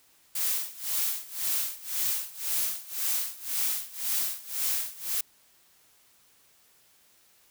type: noise with tremolo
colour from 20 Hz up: blue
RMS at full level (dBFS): -27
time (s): 0.35-5.21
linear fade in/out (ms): 5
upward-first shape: sine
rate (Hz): 1.9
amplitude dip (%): 90
effects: white hiss -62 dBFS RMS until 7.5 s